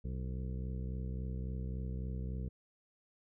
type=harmonic tone with a mistuned harmonic; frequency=63.6 Hz; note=C2; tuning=48 cents flat; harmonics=1 / 2 / 3 / 4 / 5 / 6 / 7 / 8; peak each=-38 / -42 / -45 / -57 / -56 / -59 / -54 / -61 dBFS; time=0.04-2.49 s; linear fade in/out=10 ms; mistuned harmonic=8; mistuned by=+33 cents; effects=none